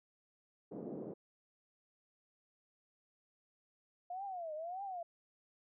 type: band-pass noise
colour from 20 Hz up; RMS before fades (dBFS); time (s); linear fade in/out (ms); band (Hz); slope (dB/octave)
white; -45; 0.71-1.14; 10; 170 to 480; 24
type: tone with vibrato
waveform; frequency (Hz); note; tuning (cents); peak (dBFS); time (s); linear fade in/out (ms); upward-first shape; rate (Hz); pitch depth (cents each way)
sine; 698.5; F5; 0; -40; 4.1-5.03; 5; triangle; 1.7; 260
effects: none